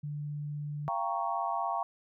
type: tone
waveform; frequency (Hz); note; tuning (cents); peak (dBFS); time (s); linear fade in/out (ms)
sine; 147.3; D3; +6; -34; 0.03-0.89; 10
type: chord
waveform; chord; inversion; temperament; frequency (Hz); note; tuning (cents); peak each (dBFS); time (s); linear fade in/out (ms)
sine; G half-diminished seventh; third; equal with one note detuned; 687.6 / 784 / 932.3 / 1108.7; F5 / G5 / Bb5 / Db6; -27 / 0 / 0 / 0; -35; 0.88-1.83; 0
effects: none